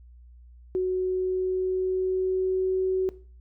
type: tone with pitch glide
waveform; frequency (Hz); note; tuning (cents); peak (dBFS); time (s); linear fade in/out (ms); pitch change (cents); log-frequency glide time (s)
sine; 370 to 375.4; F#4 to F#4; 0 to +25; -22; 0.75-3.09; 0; +25; 0.88-2.78
effects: noise-tail reverb RT60 0.4 s tail -18 dB re dry + added 60 Hz sine -47 dBFS peak until 3.4 s